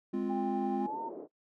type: chord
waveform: triangle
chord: F minor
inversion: first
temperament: equal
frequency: 207.7 / 261.6 / 349.2 Hz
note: Ab3 / C4 / F4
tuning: 0 / 0 / 0 cents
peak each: -33 dBFS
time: 0.13-0.87 s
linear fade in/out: 10 ms
type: tone with pitch glide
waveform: sine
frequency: 796 to 909.1 Hz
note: G5 to A#5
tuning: +26 to -44 cents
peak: -35 dBFS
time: 0.29-1.1 s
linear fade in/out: 20 ms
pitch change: +230 cents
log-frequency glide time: 0.79-0.99 s
type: band-pass noise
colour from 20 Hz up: pink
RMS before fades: -44 dBFS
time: 0.84-1.28 s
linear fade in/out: 50 ms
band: 300 to 580 Hz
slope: 24 dB/octave
effects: noise-tail reverb RT60 0.1 s tail -21 dB re dry